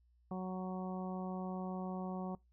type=harmonic tone; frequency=185.4 Hz; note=F#3; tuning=4 cents sharp; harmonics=1 / 2 / 3 / 4 / 5 / 6; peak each=-39 / -47 / -49 / -47 / -52 / -52 dBFS; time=0.31-2.35 s; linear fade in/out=2 ms; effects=noise-tail reverb RT60 0.2 s tail -24 dB re dry + added 60 Hz sine -67 dBFS peak until 2.52 s